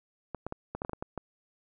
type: clicks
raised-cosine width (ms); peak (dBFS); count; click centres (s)
1; -21; 10; 0.347 / 0.466 / 0.524 / 0.75 / 0.819 / 0.849 / 0.895 / 0.933 / 1.025 / 1.177
effects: none